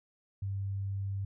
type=tone; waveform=sine; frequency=98.3 Hz; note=G2; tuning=5 cents sharp; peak=-32 dBFS; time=0.42-1.25 s; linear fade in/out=5 ms; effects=none